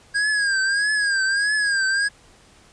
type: tone with vibrato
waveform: square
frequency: 1628 Hz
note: G#6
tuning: 35 cents flat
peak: -19 dBFS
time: 0.14-2.09 s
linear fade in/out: 20 ms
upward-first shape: triangle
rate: 1.6 Hz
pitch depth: 100 cents each way
effects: pink hiss -52 dBFS RMS until 2.72 s + resampled to 22050 Hz